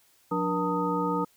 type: tone cluster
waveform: sine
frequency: 178.9 / 293.6 / 476.7 / 900 / 1247 Hz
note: F3 / D4 / A#4 / A5 / D#6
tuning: +42 / 0 / +39 / +39 / +3 cents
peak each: -31 dBFS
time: 0.31-1.25 s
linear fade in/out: 10 ms
effects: white hiss -63 dBFS RMS until 1.36 s